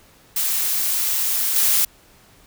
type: noise with level steps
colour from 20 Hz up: blue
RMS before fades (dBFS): -21 / -17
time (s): 0.36-1.85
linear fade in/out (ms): 5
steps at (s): 1.56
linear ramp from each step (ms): 2
effects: pink hiss -52 dBFS RMS until 2.46 s

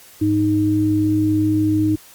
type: tone pair together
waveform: sine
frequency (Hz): 104.3 / 310.2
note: G#2 / D#4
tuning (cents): +8 / -5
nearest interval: octave + perfect fifth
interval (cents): 1887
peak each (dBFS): -21 / -15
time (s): 0.21-1.96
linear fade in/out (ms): 10
effects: white hiss -45 dBFS RMS until 2.14 s + Opus 48 kbps

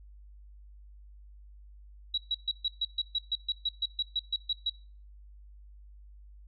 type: tone bursts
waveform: sine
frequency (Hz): 3886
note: B7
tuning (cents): -29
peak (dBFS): -26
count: 16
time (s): 2.14-4.698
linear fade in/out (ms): 5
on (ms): 38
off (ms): 130
effects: noise-tail reverb RT60 0.4 s tail -21 dB re dry + added 50 Hz sine -49 dBFS peak until 6.47 s

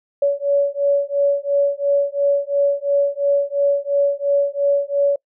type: beating tone pair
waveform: sine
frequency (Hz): 564 / 566.9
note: C#5 / C#5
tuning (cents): +30 / +39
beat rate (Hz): 2.9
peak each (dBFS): -18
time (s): 0.22-5.16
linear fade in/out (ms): 5
effects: noise-tail reverb RT60 0.1 s tail -24 dB re dry

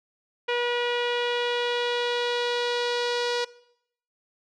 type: tone with low-pass filter sweep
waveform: sawtooth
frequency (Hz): 482.9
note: B4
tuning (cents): -39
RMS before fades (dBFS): -26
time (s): 0.48-3.45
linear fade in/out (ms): 10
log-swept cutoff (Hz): 2800 to 4700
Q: 2.3
effects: noise-tail reverb RT60 0.7 s tail -20 dB re dry

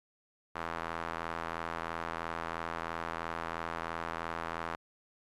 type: tone with band-pass filter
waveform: sawtooth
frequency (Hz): 83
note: E2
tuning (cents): +12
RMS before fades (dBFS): -38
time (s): 0.55-4.76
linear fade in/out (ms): 10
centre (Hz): 1200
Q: 1.5
effects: MP3 96 kbps

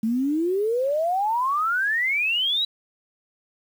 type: exponential sweep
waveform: sine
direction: up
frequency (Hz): 215.8 to 3951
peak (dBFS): -20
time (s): 0.03-2.65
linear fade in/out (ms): 5
effects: 8-bit

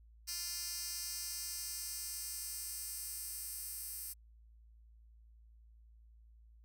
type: tone with high-pass filter sweep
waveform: 10% pulse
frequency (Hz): 349.2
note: F4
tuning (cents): 0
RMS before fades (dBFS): -43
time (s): 0.27-4.14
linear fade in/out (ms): 20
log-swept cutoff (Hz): 5600 to 10000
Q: 1.4
effects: added 56 Hz sine -58 dBFS peak until 6.64 s

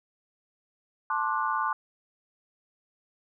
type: chord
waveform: sine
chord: D dominant seventh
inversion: second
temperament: just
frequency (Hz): 881 / 1057.2 / 1174.7 / 1468.3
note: A5 / C6 / D6 / F#6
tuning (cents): +2 / +18 / 0 / -14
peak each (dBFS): -31 / -30 / -30 / -33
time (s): 1.1-1.73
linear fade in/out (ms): 2
effects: none

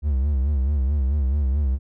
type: tone with vibrato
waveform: triangle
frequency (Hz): 69.3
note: C#2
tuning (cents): 0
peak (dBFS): -16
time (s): 0.02-1.79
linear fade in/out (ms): 50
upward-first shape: sine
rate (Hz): 4.6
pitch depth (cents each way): 130
effects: none

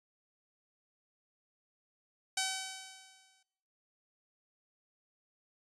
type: tone with exponential decay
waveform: 5% pulse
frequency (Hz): 762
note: G5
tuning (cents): -49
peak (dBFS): -18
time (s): 2.37-3.43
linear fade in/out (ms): 5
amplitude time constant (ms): 230
effects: noise-tail reverb RT60 1.0 s tail -24 dB re dry + resampled to 24000 Hz

